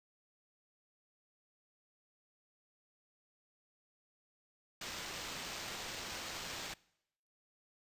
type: noise with sample-and-hold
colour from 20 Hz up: white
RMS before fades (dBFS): -44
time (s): 4.81-6.74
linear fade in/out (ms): 5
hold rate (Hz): 11025
effects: noise-tail reverb RT60 0.8 s tail -23 dB re dry + resampled to 32000 Hz